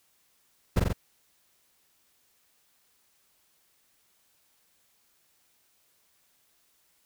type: noise with echo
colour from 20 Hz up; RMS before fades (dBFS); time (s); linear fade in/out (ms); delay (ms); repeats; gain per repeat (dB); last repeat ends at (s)
brown; -22; 0.76-0.8; 10; 44; 3; -2; 0.932
effects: white hiss -68 dBFS RMS until 7.05 s